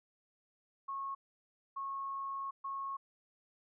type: tone bursts at uneven times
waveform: sine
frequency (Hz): 1094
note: C#6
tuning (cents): -23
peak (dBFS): -37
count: 3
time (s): 0.88-1.15 / 1.76-2.51 / 2.64-2.97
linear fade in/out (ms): 10
effects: none